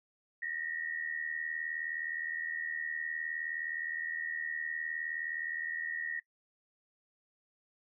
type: tone pair together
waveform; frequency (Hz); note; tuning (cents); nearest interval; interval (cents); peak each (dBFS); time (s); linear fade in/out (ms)
sine; 1837.6 / 1917; A#6 / A#6; -25 / +48; minor second; 73; -38 / -38; 0.42-6.2; 5
effects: noise-tail reverb RT60 0.1 s tail -21 dB re dry